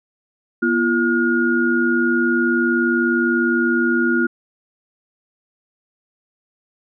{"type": "tone cluster", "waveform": "sine", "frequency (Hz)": [241.8, 341.4, 1431], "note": ["B3", "F4", "F6"], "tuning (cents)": [-36, -39, 42], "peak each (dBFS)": -19, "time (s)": [0.62, 4.27], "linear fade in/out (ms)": 10, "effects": []}